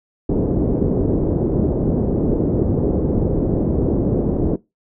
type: low-pass noise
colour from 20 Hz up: white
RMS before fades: -18 dBFS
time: 0.29-4.56 s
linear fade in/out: 5 ms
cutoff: 420 Hz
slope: 24 dB/octave
effects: noise-tail reverb RT60 0.2 s tail -20 dB re dry